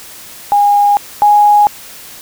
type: tone pair in turn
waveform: sine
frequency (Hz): 817 / 828.9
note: G#5 / G#5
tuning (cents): -29 / -4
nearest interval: unison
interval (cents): 25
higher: second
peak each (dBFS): -6 / -4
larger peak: second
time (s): 0.52-0.97 / 1.22-1.67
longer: neither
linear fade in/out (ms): 0
effects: white hiss -33 dBFS RMS until 2.21 s